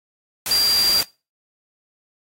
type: tone in noise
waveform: sine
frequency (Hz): 4749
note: D8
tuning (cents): +18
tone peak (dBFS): -15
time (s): 0.51-1.01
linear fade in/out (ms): 2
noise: white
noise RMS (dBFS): -24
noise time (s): 0.46-1.03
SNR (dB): +6
effects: noise-tail reverb RT60 0.3 s tail -23 dB re dry + AAC 48 kbps